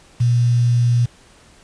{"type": "tone with quantisation", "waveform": "sine", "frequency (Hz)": 120, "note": "B2", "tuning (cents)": -49, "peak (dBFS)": -12, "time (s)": [0.2, 1.06], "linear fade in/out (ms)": 10, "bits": 6, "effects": ["pink hiss -49 dBFS RMS until 1.63 s", "resampled to 22050 Hz"]}